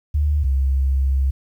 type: tone pair in turn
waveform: sine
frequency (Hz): 73.9 / 67.13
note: D2 / C2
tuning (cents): +11 / +45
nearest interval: major second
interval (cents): 166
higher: first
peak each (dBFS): -15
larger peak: neither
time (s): 0.14-0.44 / 0.44-1.31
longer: second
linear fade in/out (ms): 10
effects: 9-bit